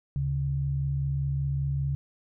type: tone pair together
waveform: sine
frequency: 73.42 / 138.51 Hz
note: D2 / C#3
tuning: 0 / -1 cents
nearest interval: major seventh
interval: 1099 cents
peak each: -32 / -26 dBFS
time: 0.16-1.95 s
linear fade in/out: 0 ms
effects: none